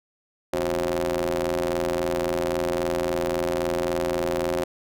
sawtooth ring-modulated tone, 83.7 Hz, E2, 27 cents sharp, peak -16 dBFS, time 0.53-4.64 s, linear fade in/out 5 ms, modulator 449 Hz, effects none

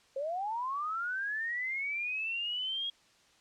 sine linear sweep, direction up, 523.3 to 3299 Hz, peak -32 dBFS, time 0.16-2.9 s, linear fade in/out 5 ms, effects white hiss -64 dBFS RMS until 3.4 s + low-pass 6000 Hz 12 dB/octave

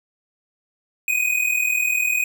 square tone pair together, 2471 / 2511 Hz, D#7 / D#7, -13 / +15 cents, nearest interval unison, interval 28 cents, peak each -22 dBFS, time 1.08-2.24 s, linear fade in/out 2 ms, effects none

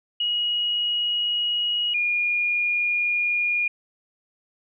sine tone pair in turn, 2898 / 2428 Hz, F#7 / D#7, -37 / -43 cents, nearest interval minor third, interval 306 cents, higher first, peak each -21 / -20 dBFS, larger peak second, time 0.2-1.94 / 1.94-3.68 s, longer neither, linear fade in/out 5 ms, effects none

